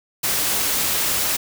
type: noise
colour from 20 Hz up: white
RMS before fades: -21 dBFS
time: 0.23-1.37 s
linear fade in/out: 10 ms
effects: none